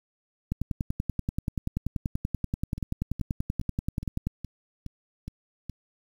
two click trains, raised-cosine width 5 ms, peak -23 / -15 dBFS, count 8 / 40, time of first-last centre 2.78-5.697 / 0.52-4.27 s, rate 2.4 / 10.4 Hz, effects 8-bit

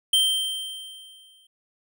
square tone with exponential decay, 3136 Hz, G7, in tune, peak -16 dBFS, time 0.13-1.47 s, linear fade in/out 5 ms, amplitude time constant 290 ms, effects none

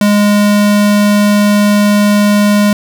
square tone, 206.3 Hz, G#3, 11 cents flat, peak -7 dBFS, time 0.01-2.73 s, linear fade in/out 2 ms, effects none

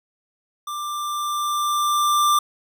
square tone with level ramp, 1184 Hz, D6, 14 cents sharp, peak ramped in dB -28 to -15 dBFS, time 0.67-2.39 s, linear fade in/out 5 ms, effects none

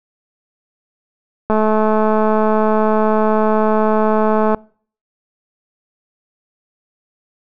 click train, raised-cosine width 1 ms, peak -3 dBFS, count 659, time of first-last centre 1.5-4.546 s, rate 216 Hz, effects noise-tail reverb RT60 0.5 s tail -25 dB re dry

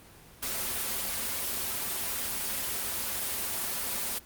white noise with comb filter, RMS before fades -32 dBFS, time 0.42-4.19 s, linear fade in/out 10 ms, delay 6.5 ms, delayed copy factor -0.75, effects pink hiss -53 dBFS RMS until 4.25 s + Opus 24 kbps

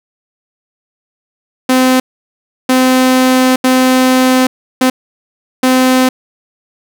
sawtooth tone bursts at uneven times, 257.2 Hz, C4, 30 cents flat, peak -3 dBFS, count 5, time 1.69-2 / 2.69-3.56 / 3.64-4.47 / 4.81-4.9 / 5.63-6.09 s, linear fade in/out 5 ms, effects none

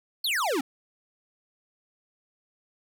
square exponential sweep, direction down, 4586 to 246.9 Hz, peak -25 dBFS, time 0.24-0.61 s, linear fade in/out 5 ms, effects none

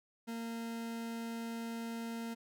40% pulse tone, 230 Hz, A#3, 23 cents flat, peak -38 dBFS, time 0.27-2.35 s, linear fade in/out 20 ms, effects none

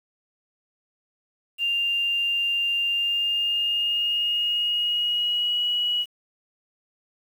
sine tone with pitch glide, 2794 to 2919 Hz, F7 to F#7, 0 to -24 cents, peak -21 dBFS, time 1.58-6.06 s, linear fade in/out 50 ms, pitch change +76 cents, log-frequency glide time 2.88-5.66 s, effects 8-bit

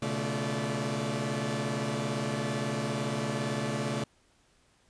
sawtooth tone cluster, 123.1 / 140.8 / 218 / 344.3 / 581 Hz, B2 / C#3 / A3 / F4 / D5, -5 / +27 / -16 / -25 / -19 cents, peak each -33 / -31 / -30 / -37 / -34 dBFS, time 0.02-4.04 s, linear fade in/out 5 ms, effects pink hiss -66 dBFS RMS until 4.89 s + resampled to 22050 Hz

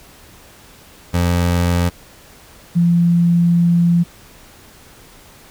25% pulse / sine tone pair in turn, 87.31 / 171.62 Hz, F2 / F3, 0 / -30 cents, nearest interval octave, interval 1170 cents, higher second, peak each -10 dBFS, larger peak neither, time 1.13-1.9 / 2.75-4.04 s, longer second, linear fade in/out 20 ms, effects pink hiss -44 dBFS RMS until 5.5 s

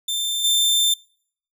sawtooth tone with level steps, 3573 Hz, A7, 26 cents sharp, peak -19 / -13 dBFS, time 0.08-0.94 s, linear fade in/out 5 ms, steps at 0.44 s, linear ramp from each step 5 ms, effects noise-tail reverb RT60 0.6 s tail -26 dB re dry

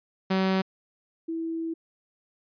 sawtooth / sine tone pair in turn, 189.9 / 327.8 Hz, F#3 / E4, +45 / -10 cents, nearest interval major sixth, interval 945 cents, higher second, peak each -18 / -28 dBFS, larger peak first, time 0.3-0.62 / 1.28-1.74 s, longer second, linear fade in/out 10 ms, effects resampled to 11025 Hz

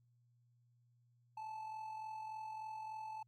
triangle tone with amplitude modulation, 872 Hz, A5, 16 cents flat, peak -40 dBFS, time 1.37-3.23 s, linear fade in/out 5 ms, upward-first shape sine, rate 43.4 Hz, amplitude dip 45%, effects added 120 Hz sine -70 dBFS peak until 3.27 s + Opus 48 kbps

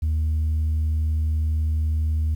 sine tone, 78 Hz, D#2, 5 cents sharp, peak -17 dBFS, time 0.02-2.35 s, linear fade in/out 10 ms, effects tanh soft clip ceiling -18 dBFS + 9-bit

